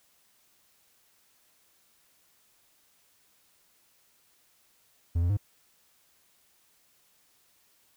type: tone with pitch steps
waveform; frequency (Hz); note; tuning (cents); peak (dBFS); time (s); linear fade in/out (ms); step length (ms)
triangle; 84.5 / 87.2 / 102.1; E2 / F2 / G#2; +43 / -2 / -29; -21; 5.15-5.372; 10; 74
effects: white hiss -66 dBFS RMS until 7.96 s